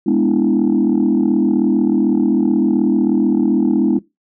sine chord, E dominant seventh, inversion first, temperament equal, 207.7 / 246.9 / 293.7 / 329.6 Hz, G#3 / B3 / D4 / E4, 0 / 0 / 0 / 0 cents, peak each -16 dBFS, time 0.06-3.99 s, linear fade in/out 10 ms, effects noise-tail reverb RT60 0.2 s tail -20 dB re dry + tanh soft clip ceiling -6 dBFS

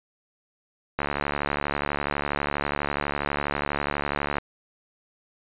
click train, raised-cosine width 0.5 ms, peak -10 dBFS, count 246, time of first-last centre 0.99-4.383 s, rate 72.2 Hz, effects resampled to 8000 Hz

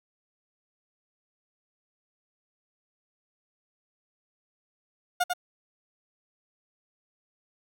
30% pulse tone with echo, 716 Hz, F5, 43 cents sharp, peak -19 dBFS, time 5.2-5.24 s, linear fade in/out 10 ms, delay 96 ms, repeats 1, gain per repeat -4 dB, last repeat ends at 5.336 s, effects none

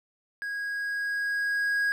triangle tone with level ramp, 1646 Hz, G#6, 16 cents flat, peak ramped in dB -29 to -21 dBFS, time 0.42-1.92 s, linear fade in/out 0 ms, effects none

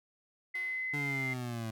sine tone with pitch glide, 2039 to 2085 Hz, C7 to C7, -45 to -7 cents, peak -33 dBFS, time 0.54-1.34 s, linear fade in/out 10 ms, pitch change +38 cents, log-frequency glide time 0.93-1 s
5% pulse tone with exponential decay, 362 Hz, F#4, 38 cents flat, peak -38 dBFS, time 0.55-1.38 s, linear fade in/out 1 ms, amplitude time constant 180 ms
25% pulse linear sweep, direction down, 146.83 to 110 Hz, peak -32 dBFS, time 0.93-1.71 s, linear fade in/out 10 ms
effects none

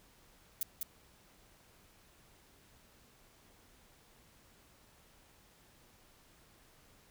violet noise with echo, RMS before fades -34 dBFS, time 0.61-0.63 s, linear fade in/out 2 ms, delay 200 ms, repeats 1, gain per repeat -3 dB, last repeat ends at 0.83 s, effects pink hiss -64 dBFS RMS until 7.1 s

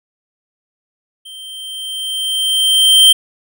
square tone with level ramp, 3136 Hz, G7, in tune, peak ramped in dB -32 to -4 dBFS, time 1.25-3.13 s, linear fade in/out 10 ms, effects none

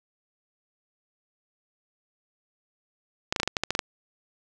clicks, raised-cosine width 0.2 ms, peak -7 dBFS, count 10, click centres 3.325 / 3.362 / 3.4 / 3.432 / 3.476 / 3.568 / 3.636 / 3.706 / 3.751 / 3.792 s, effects none

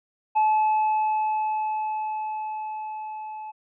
triangle tone with level ramp, 862 Hz, A5, 36 cents flat, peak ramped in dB -15 to -32 dBFS, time 0.35-3.52 s, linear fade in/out 20 ms, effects resampled to 8000 Hz

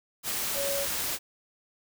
sine tone in noise, 560 Hz, C#5, 18 cents sharp, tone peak -30 dBFS, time 0.54-0.87 s, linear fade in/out 50 ms, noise white, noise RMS -31 dBFS, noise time 0.23-1.19 s, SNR -2 dB, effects none

